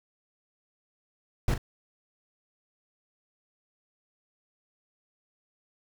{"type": "noise with echo", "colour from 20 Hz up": "brown", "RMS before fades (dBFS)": -24, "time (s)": [1.48, 1.54], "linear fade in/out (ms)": 2, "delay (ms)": 39, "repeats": 1, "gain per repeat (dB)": -9, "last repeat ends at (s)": 1.579, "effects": []}